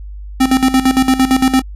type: tone with tremolo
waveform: square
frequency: 261.6 Hz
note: C4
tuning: in tune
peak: -8 dBFS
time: 0.4-1.62 s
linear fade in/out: 10 ms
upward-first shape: square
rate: 8.8 Hz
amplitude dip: 75%
effects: added 50 Hz sine -26 dBFS peak until 1.75 s + resampled to 32000 Hz